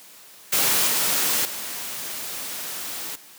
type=noise with level steps; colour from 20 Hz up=white; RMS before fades=-20 / -22 / -32 dBFS; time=0.52-3.16 s; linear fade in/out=10 ms; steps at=0.87 / 1.45 s; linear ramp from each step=2 ms; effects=white hiss -47 dBFS RMS until 3.38 s + high-pass 150 Hz 12 dB/octave